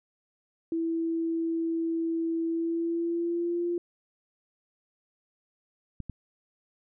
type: tone with pitch glide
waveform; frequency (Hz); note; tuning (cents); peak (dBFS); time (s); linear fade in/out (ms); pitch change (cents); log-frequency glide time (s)
sine; 329.6 to 346.6; E4 to F4; 0 to -13; -26; 0.72-3.78; 2; +87; 2.46-3.66
type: clicks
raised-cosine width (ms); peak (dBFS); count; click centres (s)
5; -24; 2; 6.003 / 6.097
effects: none